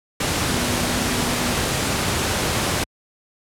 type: tone in noise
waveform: sine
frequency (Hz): 244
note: B3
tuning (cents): -21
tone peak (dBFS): -27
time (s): 0.48-1.53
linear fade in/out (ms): 5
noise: pink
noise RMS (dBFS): -21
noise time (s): 0.2-2.84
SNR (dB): -9
effects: high-pass 60 Hz 12 dB/octave + low-pass 11000 Hz 12 dB/octave